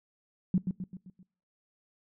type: tone with echo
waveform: sine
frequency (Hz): 183.8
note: F#3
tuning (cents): -11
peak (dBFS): -21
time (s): 0.54-0.58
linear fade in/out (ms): 2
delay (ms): 130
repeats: 5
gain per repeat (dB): -6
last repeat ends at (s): 1.23
effects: noise-tail reverb RT60 0.5 s tail -24 dB re dry